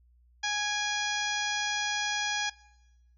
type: harmonic tone with a mistuned harmonic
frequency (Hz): 830.6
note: G#5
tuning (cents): 0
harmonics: 1 / 2 / 3 / 4 / 5 / 6 / 7 / 8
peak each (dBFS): -35 / -32 / -37 / -35 / -41 / -38 / -38 / -44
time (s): 0.43-2.5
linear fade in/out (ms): 10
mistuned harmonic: 3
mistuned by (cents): -46
effects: noise-tail reverb RT60 1.0 s tail -21 dB re dry + added 60 Hz sine -59 dBFS peak until 3.17 s